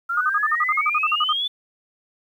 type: exponential sweep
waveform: sine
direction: up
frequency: 1355 to 3520 Hz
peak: -21 dBFS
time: 0.09-1.48 s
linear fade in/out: 10 ms
type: tone bursts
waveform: sine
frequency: 1230 Hz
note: D#6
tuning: 20 cents flat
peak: -17 dBFS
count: 14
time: 0.17-1.328 s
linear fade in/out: 5 ms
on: 40 ms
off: 46 ms
effects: 9-bit